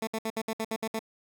15% pulse tone bursts, 222 Hz, A3, 16 cents sharp, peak -23 dBFS, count 9, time 0.02-0.992 s, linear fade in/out 5 ms, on 52 ms, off 63 ms, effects none

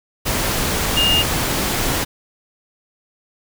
sine tone in noise, 2831 Hz, F7, 23 cents sharp, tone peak -14 dBFS, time 0.96-1.23 s, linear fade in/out 20 ms, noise pink, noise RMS -20 dBFS, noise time 0.25-2.05 s, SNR +3 dB, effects none

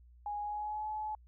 sine tone with pitch glide, 828 to 855.7 Hz, G#5 to A5, -5 to -48 cents, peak -35 dBFS, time 0.26-1.15 s, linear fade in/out 2 ms, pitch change +57 cents, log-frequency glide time 0.41-0.87 s, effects added 60 Hz sine -56 dBFS peak until 1.27 s

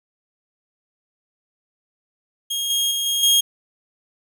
sawtooth tone with level steps, 3254 Hz, G#7, 36 cents flat, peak -19 / -15 / -18 / -16 / -10 dBFS, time 2.5-3.41 s, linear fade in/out 10 ms, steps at 2.7 / 2.91 / 3.06 / 3.23 s, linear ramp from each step 2 ms, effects none

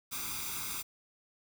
white noise with comb filter, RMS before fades -38 dBFS, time 0.11-0.83 s, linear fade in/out 20 ms, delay 0.83 ms, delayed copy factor +0.9, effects none

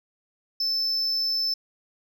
sine tone, 5274 Hz, E8, in tune, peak -20 dBFS, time 0.6-1.54 s, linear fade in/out 5 ms, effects tanh soft clip ceiling -22 dBFS

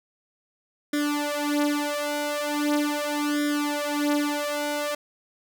sawtooth tone with flanger, 293.7 Hz, D4, in tune, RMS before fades -26 dBFS, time 0.93-4.95 s, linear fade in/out 5 ms, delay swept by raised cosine 0.56 to 5.46 ms, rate 0.4 Hz, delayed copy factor +1, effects none

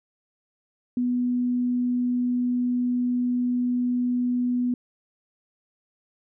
sine tone, 246.4 Hz, B3, 4 cents flat, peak -21 dBFS, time 0.97-4.74 s, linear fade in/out 2 ms, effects none

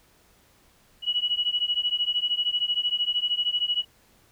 sine beating tone pair, 2921 / 2934 Hz, F#7 / F#7, -23 / -15 cents, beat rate 13 Hz, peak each -26 dBFS, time 1.02-3.85 s, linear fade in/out 50 ms, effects pink hiss -60 dBFS RMS until 4.31 s

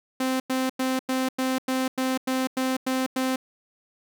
sawtooth tone bursts, 260 Hz, C4, 11 cents flat, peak -19 dBFS, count 11, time 0.2-3.36 s, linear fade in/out 5 ms, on 200 ms, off 96 ms, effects none

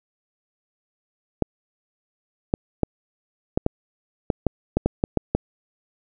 clicks, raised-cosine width 2 ms, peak -5 dBFS, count 12, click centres 1.423 / 2.539 / 2.833 / 3.575 / 3.664 / 4.302 / 4.467 / 4.77 / 4.86 / 5.039 / 5.173 / 5.35 s, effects none

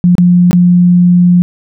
sine tone with dropouts, 177.1 Hz, F3, 24 cents sharp, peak -3 dBFS, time 0.04-1.42 s, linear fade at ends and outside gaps 0 ms, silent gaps 0.153-0.182 / 0.51-0.53 s, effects none

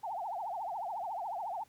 sine tone with vibrato, 790 Hz, G5, 13 cents sharp, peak -35 dBFS, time 0.03-1.64 s, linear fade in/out 10 ms, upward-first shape triangle, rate 14 Hz, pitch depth 300 cents each way, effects pink hiss -66 dBFS RMS until 1.68 s + high-pass 80 Hz 12 dB/octave

